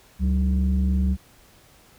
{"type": "tone pair together", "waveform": "sine", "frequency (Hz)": [70.76, 188.9], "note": ["C#2", "F#3"], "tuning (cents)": [36, 36], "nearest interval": "octave + perfect fourth", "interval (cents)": 1700, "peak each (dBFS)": [-18, -22], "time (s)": [0.19, 1.17], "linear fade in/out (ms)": 50, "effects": ["tanh soft clip ceiling -14 dBFS", "pink hiss -54 dBFS RMS until 1.98 s"]}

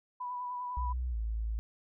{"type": "tone with vibrato", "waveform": "sine", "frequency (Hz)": 987.8, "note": "B5", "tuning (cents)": 0, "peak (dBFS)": -35, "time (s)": [0.2, 0.93], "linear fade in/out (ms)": 10, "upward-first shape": "sine", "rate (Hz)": 10, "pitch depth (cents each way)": 21}
{"type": "tone with pitch glide", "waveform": "sine", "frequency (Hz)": [62.1, 55.01], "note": ["B1", "A1"], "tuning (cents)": [10, 0], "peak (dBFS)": -31, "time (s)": [0.77, 1.59], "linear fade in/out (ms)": 0, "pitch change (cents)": -210, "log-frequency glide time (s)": [1.1, 1.17]}
{"effects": []}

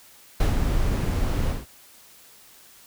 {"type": "noise with ADSR envelope", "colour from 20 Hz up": "brown", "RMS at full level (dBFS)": -18, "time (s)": [0.4, 1.66], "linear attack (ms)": 4, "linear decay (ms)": 160, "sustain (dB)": -5, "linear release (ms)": 180, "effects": ["white hiss -51 dBFS RMS until 2.86 s"]}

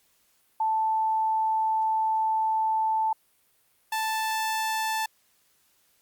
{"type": "tone pair in turn", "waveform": ["sine", "sawtooth"], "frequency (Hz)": [880, 880], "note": ["A5", "A5"], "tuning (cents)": [0, 0], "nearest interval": "unison", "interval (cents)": 0, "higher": "neither", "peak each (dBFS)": -22, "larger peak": "neither", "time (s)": [[0.6, 3.13], [3.92, 5.06]], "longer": "first", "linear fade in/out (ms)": 5, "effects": ["white hiss -66 dBFS RMS until 6.01 s", "Opus 48 kbps"]}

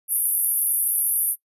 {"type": "band-pass noise", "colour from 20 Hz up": "white", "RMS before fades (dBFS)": -22, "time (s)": [0.08, 1.36], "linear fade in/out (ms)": 50, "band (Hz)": [9800, 13000], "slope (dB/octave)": 96, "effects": ["noise-tail reverb RT60 0.1 s tail -21 dB re dry", "resampled to 32000 Hz"]}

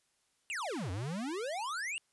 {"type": "exponential two-way sweep", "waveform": "square", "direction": "down then up", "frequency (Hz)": [2899, 85.7, 2899], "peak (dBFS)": -36, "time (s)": [0.5, 1.98], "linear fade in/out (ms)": 0, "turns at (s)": 0.91, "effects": ["white hiss -75 dBFS RMS until 2.12 s", "resampled to 24000 Hz"]}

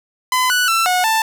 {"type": "tone with pitch steps", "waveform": "sawtooth", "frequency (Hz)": [1014, 1480, 1339, 729, 886], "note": ["B5", "F#6", "E6", "F#5", "A5"], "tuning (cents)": [45, 0, 27, -26, 12], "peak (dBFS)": -10, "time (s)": [0.32, 1.22], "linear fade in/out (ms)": 2, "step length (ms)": 180, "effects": []}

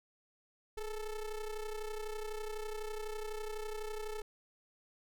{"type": "ring-modulated tone", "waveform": "square", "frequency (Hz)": 220, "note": "A3", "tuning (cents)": 0, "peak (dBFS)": -36, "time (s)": [0.77, 4.22], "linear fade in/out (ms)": 5, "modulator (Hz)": 204, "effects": []}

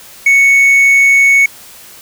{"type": "tone", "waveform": "triangle", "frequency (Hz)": 2217, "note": "C#7", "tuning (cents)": 0, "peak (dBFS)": -3, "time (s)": [0.26, 1.46], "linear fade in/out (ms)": 5, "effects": ["white hiss -36 dBFS RMS until 2.01 s"]}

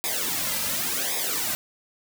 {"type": "noise with flanger", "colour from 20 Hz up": "white", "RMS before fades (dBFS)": -27, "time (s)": [0.04, 1.55], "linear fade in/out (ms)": 0, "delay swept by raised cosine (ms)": [0.68, 2.78], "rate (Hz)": 0.9, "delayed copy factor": -0.9, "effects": []}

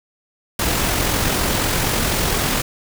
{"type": "noise with amplitude modulation", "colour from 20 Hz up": "pink", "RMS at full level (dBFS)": -18, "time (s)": [0.59, 2.62], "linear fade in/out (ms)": 5, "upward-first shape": "sine", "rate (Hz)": 43.9, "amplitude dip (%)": 30, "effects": []}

